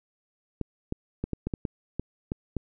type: clicks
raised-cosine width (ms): 3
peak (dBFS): -16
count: 10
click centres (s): 0.613 / 0.924 / 1.24 / 1.333 / 1.47 / 1.538 / 1.652 / 1.996 / 2.319 / 2.567
effects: none